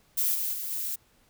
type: noise with level steps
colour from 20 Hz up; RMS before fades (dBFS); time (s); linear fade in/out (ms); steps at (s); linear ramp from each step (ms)
violet; -26 / -30 / -34 / -32; 0.17-0.96; 10; 0.34 / 0.53 / 0.7; 10
effects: pink hiss -64 dBFS RMS until 1.29 s